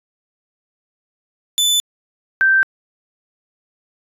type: tone pair in turn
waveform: sawtooth / sine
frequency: 3505 / 1561.3 Hz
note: A7 / G6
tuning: -7 / -7 cents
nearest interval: octave + major second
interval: 1400 cents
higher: first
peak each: -10 dBFS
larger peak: neither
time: 1.58-1.8 / 2.41-2.63 s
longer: neither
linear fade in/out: 0 ms
effects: resampled to 32000 Hz